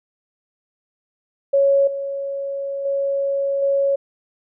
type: tone with level steps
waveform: sine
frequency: 554.4 Hz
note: C#5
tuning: in tune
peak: -12 / -23 / -18 / -15 dBFS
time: 1.53-3.96 s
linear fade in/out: 10 ms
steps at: 1.87 / 2.85 / 3.62 s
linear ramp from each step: 5 ms
effects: none